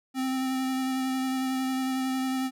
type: tone with vibrato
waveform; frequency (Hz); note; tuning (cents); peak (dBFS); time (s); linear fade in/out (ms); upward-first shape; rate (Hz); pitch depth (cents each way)
square; 261.4; C4; -1; -27; 0.14-2.51; 50; sine; 11; 14
effects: none